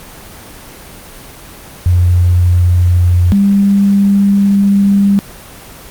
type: tone pair in turn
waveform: sine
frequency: 88.6 / 199.38 Hz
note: F2 / G3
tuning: +25 / +30 cents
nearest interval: octave + major second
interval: 1405 cents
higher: second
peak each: -6 dBFS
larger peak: neither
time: 1.86-3.32 / 3.32-5.19 s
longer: second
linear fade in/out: 0 ms
effects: pink hiss -33 dBFS RMS until 5.9 s + Opus 24 kbps